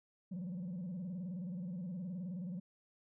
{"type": "tone with vibrato", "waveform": "sine", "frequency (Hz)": 180, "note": "F#3", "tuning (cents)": -47, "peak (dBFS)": -37, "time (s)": [0.31, 2.6], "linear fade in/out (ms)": 10, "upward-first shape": "square", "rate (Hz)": 19, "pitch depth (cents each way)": 110, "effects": ["tanh soft clip ceiling -38 dBFS"]}